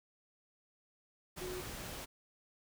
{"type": "tone in noise", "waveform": "sine", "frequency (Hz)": 365, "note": "F#4", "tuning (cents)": -24, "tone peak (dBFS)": -41, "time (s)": [1.4, 1.62], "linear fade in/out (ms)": 20, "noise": "pink", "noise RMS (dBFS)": -45, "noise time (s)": [1.36, 2.06], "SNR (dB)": 1, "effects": []}